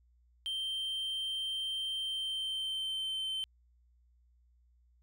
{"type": "tone with pitch glide", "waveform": "triangle", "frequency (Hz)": [3136, 3093], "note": ["G7", "G7"], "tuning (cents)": [0, -24], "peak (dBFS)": -32, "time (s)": [0.46, 3.44], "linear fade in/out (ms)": 0, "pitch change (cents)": -24, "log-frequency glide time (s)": [1.97, 3.3], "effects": ["added 60 Hz sine -64 dBFS peak until 5.02 s"]}